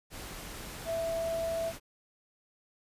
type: tone in noise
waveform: sine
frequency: 661 Hz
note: E5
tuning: 5 cents sharp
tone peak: -30 dBFS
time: 0.85-1.73 s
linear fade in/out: 50 ms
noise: pink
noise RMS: -43 dBFS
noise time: 0.1-1.8 s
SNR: +10 dB
effects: resampled to 32000 Hz